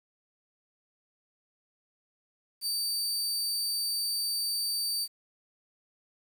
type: tone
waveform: sawtooth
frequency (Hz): 4618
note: D8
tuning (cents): -30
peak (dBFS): -26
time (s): 2.61-5.08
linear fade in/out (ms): 50
effects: 9-bit